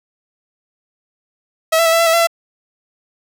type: tone with pitch steps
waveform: sawtooth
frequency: 645 / 667 / 653 / 665 / 672 / 653 / 676 / 671 Hz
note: E5 / E5 / E5 / E5 / E5 / E5 / E5 / E5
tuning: -38 / +20 / -17 / +15 / +33 / -17 / +43 / +31 cents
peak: -7 dBFS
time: 1.72-2.272 s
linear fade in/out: 10 ms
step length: 69 ms
effects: none